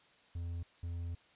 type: tone bursts at uneven times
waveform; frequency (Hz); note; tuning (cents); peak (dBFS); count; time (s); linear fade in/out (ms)
triangle; 85.4; F2; -38; -35; 2; 0.35-0.63 / 0.83-1.15; 5
effects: white hiss -65 dBFS RMS until 1.35 s + resampled to 8000 Hz